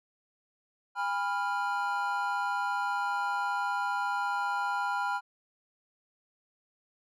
triangle chord, F diminished, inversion first, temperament equal with one note detuned, 813 / 987.8 / 1396.9 Hz, Ab5 / Cb6 / F6, -37 / 0 / 0 cents, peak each -31 dBFS, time 0.95-5.21 s, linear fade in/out 50 ms, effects none

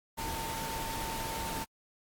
sine tone in noise, 901 Hz, A5, 41 cents sharp, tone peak -38 dBFS, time 0.17-1.65 s, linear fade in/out 20 ms, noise pink, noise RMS -38 dBFS, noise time 0.17-1.65 s, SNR -3 dB, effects AAC 64 kbps

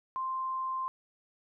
sine tone, 1046.5 Hz, C6, in tune, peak -31 dBFS, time 0.16-0.88 s, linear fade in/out 0 ms, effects none

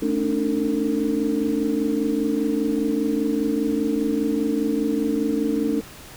sine tone cluster, 219.6 / 279.7 / 304.7 / 453.3 Hz, A3 / C#4 / D#4 / A#4, -3 / +16 / -36 / -48 cents, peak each -26 / -24 / -24 / -27 dBFS, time 0.02-5.81 s, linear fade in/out 5 ms, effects pink hiss -42 dBFS RMS until 6.16 s

